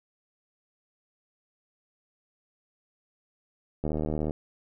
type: click train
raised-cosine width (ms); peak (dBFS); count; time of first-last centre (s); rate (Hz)
2; -17; 37; 3.84-4.309; 76.8
effects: none